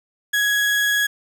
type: tone with vibrato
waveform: 35% pulse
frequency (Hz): 1668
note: G#6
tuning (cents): +7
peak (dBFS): -15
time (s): 0.33-1.07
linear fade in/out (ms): 10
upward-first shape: triangle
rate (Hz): 20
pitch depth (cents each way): 14
effects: 8-bit